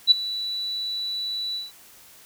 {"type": "tone with ADSR envelope", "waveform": "sine", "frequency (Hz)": 3951, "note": "B7", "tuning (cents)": 0, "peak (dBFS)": -8, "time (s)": [0.07, 1.72], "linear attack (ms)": 42, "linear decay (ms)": 12, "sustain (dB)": -18, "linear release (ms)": 170, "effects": ["white hiss -50 dBFS RMS until 2.25 s"]}